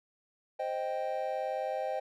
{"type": "chord", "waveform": "triangle", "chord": "C minor", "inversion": "none", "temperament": "equal", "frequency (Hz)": [523.3, 622.3, 784], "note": ["C5", "Eb5", "G5"], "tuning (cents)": [0, 0, 0], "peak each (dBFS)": -34, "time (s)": [0.59, 2], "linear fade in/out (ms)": 10, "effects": []}